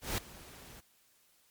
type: noise with ADSR envelope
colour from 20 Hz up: pink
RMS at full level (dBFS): -32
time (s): 0.01-0.81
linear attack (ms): 170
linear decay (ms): 3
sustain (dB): -20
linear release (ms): 16
effects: white hiss -68 dBFS RMS until 1.5 s + MP3 96 kbps